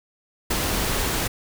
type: noise with ADSR envelope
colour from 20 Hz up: pink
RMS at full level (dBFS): -21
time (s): 0.5-1.28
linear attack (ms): 11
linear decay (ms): 26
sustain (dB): -3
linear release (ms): 11
effects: none